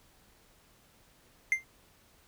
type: tone with exponential decay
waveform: triangle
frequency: 2093 Hz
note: C7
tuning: in tune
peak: -18 dBFS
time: 1.52-1.64 s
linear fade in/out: 1 ms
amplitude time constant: 25 ms
effects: pink hiss -63 dBFS RMS until 2.27 s